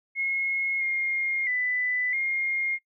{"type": "tone with pitch steps", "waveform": "sine", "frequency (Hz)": [2165, 2131, 1994, 2131], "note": ["C#7", "C7", "B6", "C7"], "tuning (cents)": [-41, 31, 16, 31], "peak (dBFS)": -24, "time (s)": [0.15, 2.79], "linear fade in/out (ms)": 50, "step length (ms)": 660, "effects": ["noise-tail reverb RT60 0.1 s tail -23 dB re dry"]}